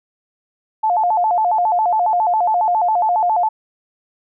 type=tone with vibrato; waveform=sine; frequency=786 Hz; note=G5; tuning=4 cents sharp; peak=-13 dBFS; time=0.83-3.49 s; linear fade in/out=10 ms; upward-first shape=square; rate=7.3 Hz; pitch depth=180 cents each way; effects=none